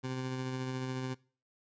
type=tone with tremolo; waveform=20% pulse; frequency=129.5 Hz; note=C3; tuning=17 cents flat; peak=-29 dBFS; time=0.03-1.15 s; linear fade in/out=20 ms; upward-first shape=sine; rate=14 Hz; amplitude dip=25%; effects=noise-tail reverb RT60 0.4 s tail -22 dB re dry + resampled to 16000 Hz